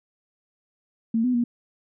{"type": "tone with pitch steps", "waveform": "sine", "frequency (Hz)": [226.6, 250.2, 238.8], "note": ["A#3", "B3", "A#3"], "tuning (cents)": [-49, 23, 42], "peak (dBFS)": -19, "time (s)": [1.14, 1.44], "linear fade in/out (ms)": 5, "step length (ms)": 100, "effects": []}